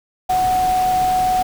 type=tone in noise; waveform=sine; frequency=740 Hz; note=F#5; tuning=in tune; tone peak=-14 dBFS; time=0.29-1.43 s; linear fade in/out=10 ms; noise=pink; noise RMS=-29 dBFS; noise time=0.29-1.43 s; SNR=+12 dB; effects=none